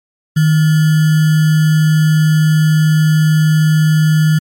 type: tone with sample-and-hold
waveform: sine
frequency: 155.56 Hz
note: D#3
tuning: in tune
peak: -7 dBFS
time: 0.36-4.39 s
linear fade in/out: 10 ms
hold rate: 1575 Hz
effects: MP3 64 kbps